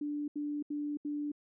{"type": "tone bursts", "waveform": "sine", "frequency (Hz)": 293.7, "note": "D4", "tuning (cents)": 0, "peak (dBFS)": -33, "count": 4, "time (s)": [0.01, 1.318], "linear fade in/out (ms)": 5, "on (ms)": 270, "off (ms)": 76, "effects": []}